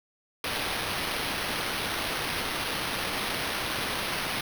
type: noise with sample-and-hold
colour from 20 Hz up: blue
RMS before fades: -31 dBFS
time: 0.44-4.41 s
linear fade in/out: 2 ms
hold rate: 7350 Hz
effects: none